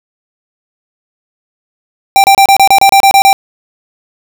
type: tone bursts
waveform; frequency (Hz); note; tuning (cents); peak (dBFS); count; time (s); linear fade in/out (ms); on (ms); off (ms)
square; 786; G5; +4; -3; 11; 2.16-3.329; 0; 79; 30
effects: none